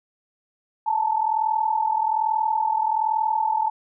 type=tone pair together; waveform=sine; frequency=868 / 909.2 Hz; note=A5 / A#5; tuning=-24 / -43 cents; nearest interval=minor second; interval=81 cents; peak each=-21 / -24 dBFS; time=0.86-3.7 s; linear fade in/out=10 ms; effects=none